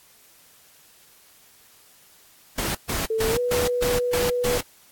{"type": "noise bursts", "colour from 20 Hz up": "pink", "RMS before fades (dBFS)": -26, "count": 7, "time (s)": [2.58, 4.61], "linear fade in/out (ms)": 5, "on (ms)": 170, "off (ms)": 140}
{"type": "tone with pitch glide", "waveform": "sine", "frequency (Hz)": [444.5, 490.4], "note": ["A4", "B4"], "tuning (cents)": [18, -12], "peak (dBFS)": -21, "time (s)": [3.1, 4.58], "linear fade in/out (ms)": 5, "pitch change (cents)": 170, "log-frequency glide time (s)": [3.3, 3.39]}
{"effects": ["white hiss -54 dBFS RMS until 4.91 s", "AAC 64 kbps"]}